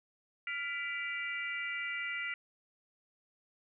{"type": "harmonic tone with a mistuned harmonic", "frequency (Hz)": 466.2, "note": "A#4", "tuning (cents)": 0, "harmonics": [3, 4, 5, 6], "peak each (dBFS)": [-42, -38, -40, -45], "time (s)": [0.47, 2.34], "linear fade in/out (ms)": 2, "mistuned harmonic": 4, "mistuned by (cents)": 110, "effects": []}